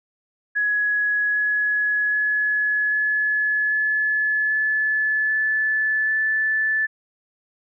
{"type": "tone with pitch steps", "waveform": "sine", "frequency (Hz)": [1679, 1688.7, 1698.5, 1708.3, 1718.2, 1728.2, 1738.2, 1748.3], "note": ["G#6", "G#6", "G#6", "G#6", "A6", "A6", "A6", "A6"], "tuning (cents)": [18, 28, 38, 48, -42, -32, -22, -12], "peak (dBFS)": -18, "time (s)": [0.55, 6.87], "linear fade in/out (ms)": 20, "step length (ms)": 790, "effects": []}